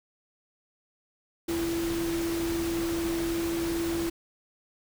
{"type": "tone in noise", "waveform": "sine", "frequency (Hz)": 335.1, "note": "E4", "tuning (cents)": 29, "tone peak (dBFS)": -27, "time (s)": [1.48, 4.1], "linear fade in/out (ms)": 10, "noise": "pink", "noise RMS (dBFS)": -36, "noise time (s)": [1.48, 4.1], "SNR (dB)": 6, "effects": []}